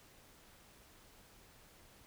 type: silence
effects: pink hiss -62 dBFS RMS until 2.06 s

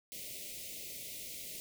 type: band-stop noise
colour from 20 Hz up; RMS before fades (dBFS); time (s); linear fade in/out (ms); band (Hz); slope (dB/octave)
white; -45; 0.12-1.6; 0; 670 to 2000; 96
effects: none

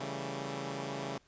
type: chord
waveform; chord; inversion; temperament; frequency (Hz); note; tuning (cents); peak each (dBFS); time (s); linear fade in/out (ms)
10% pulse; A dominant seventh; first; equal; 138.59 / 164.81 / 196 / 220; C#3 / E3 / G3 / A3; 0 / 0 / 0 / 0; -31 / -36 / -35 / -37; 0-1.18; 5
effects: pink hiss -67 dBFS RMS until 1.27 s + resampled to 16000 Hz

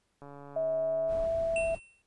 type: click train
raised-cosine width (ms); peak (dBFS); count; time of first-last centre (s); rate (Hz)
1; -34; 148; 0.22-1.255; 142
type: tone with pitch glide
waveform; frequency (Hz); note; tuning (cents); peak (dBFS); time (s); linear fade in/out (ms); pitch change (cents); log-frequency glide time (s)
sine; 645 to 660.1; E5 to E5; -38 to +2; -27; 0.56-1.75; 5; +40; 0.76-1.33
type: noise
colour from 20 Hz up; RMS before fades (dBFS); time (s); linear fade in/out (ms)
brown; -43; 1.07-1.8; 50
type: tone with exponential decay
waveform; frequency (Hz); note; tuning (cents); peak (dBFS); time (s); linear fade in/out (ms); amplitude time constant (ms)
square; 2700; E7; +41; -30; 1.56-2.02; 2; 100
effects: pink hiss -75 dBFS RMS until 2.06 s + resampled to 24000 Hz

